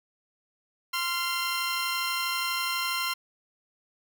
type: tone pair together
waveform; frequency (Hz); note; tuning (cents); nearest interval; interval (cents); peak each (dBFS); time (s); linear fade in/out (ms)
15% pulse; 1042.3 / 1379; C6 / F6; -7 / -22; perfect fourth; 485; -23 / -24; 0.93-3.14; 10
effects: none